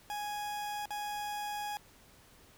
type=tone with dropouts; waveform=40% pulse; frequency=830.6 Hz; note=G#5; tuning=in tune; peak=-35 dBFS; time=0.1-1.77 s; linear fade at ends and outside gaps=0 ms; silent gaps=0.856-0.906 s; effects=pink hiss -60 dBFS RMS until 2.57 s